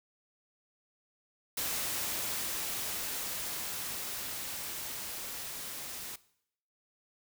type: noise with level ramp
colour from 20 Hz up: white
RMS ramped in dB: -34 to -42 dBFS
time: 1.57-6.16 s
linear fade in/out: 5 ms
effects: noise-tail reverb RT60 0.7 s tail -19 dB re dry